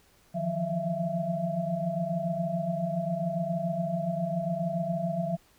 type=tone cluster; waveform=sine; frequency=156.2 / 169.8 / 177 / 643 / 673 Hz; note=D#3 / F3 / F3 / E5 / E5; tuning=+7 / -48 / +23 / -43 / +36 cents; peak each=-36 / -36 / -32 / -39 / -31 dBFS; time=0.34-5.37 s; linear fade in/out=20 ms; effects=pink hiss -62 dBFS RMS until 5.58 s